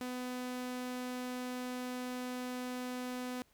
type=tone; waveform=sawtooth; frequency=250.4 Hz; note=B3; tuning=24 cents sharp; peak=-34 dBFS; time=0.01-3.42 s; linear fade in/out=0 ms; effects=pink hiss -70 dBFS RMS until 3.53 s